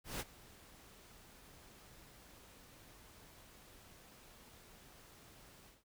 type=noise with ADSR envelope; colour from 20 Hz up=pink; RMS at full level=-40 dBFS; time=0.04-5.84 s; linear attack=160 ms; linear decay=36 ms; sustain=-20 dB; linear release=170 ms; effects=none